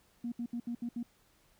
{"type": "tone bursts at uneven times", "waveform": "sine", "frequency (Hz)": 237.4, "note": "A#3", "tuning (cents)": 32, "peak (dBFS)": -33, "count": 6, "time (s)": [[0.24, 0.32], [0.39, 0.46], [0.53, 0.6], [0.67, 0.75], [0.82, 0.89], [0.96, 1.03]], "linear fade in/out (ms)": 5, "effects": ["tanh soft clip ceiling -29 dBFS", "pink hiss -68 dBFS RMS until 1.59 s"]}